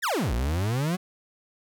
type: exponential two-way sweep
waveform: 40% pulse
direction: down then up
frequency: 1992 to 55 to 190.7 Hz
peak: -23 dBFS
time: 0.02-0.97 s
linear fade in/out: 20 ms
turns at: 0.33 s
effects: none